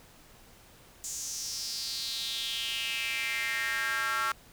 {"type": "tone with high-pass filter sweep", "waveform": "square", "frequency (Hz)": 123.47, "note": "B2", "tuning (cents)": 0, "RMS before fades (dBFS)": -33, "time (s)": [1.04, 4.32], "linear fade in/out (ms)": 0, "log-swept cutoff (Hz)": [7000, 1300], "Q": 4.6, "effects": ["pink hiss -56 dBFS RMS until 4.52 s"]}